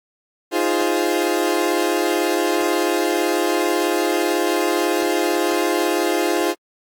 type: chord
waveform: 30% pulse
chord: F minor seventh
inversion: third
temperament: equal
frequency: 311.1 / 349.2 / 415.3 / 523.3 Hz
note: Eb4 / F4 / Ab4 / C5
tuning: 0 / 0 / 0 / 0 cents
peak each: -21 / -18 / -21 / -23 dBFS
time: 0.51-6.55 s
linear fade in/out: 50 ms
effects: AAC 64 kbps